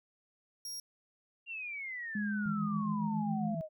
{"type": "tone", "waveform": "sawtooth", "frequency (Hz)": 5600, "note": "F8", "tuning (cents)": 4, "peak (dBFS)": -37, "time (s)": [0.65, 0.8], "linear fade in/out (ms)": 2}
{"type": "exponential sweep", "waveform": "sine", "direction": "down", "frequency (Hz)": [2800, 611], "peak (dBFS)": -38, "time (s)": [1.46, 3.69], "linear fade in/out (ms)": 50}
{"type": "tone with pitch glide", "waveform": "sine", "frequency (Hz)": [207.7, 211.9], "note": ["G#3", "G#3"], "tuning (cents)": [0, 35], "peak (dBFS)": -32, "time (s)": [2.15, 3.55], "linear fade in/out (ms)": 5, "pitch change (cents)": 35, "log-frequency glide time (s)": [2.71, 3.15]}
{"type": "tone with tremolo", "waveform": "sine", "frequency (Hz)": 163.1, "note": "E3", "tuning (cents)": -18, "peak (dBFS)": -33, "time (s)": [2.46, 3.61], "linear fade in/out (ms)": 0, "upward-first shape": "triangle", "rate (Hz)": 7.3, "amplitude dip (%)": 80}
{"effects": []}